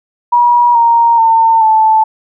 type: tone with pitch steps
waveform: sine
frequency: 961 / 932 / 903.9 / 876.7 Hz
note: B5 / A#5 / A5 / A5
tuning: -48 / -1 / +46 / -7 cents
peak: -5 dBFS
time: 0.32-2.04 s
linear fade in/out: 10 ms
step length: 430 ms
effects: none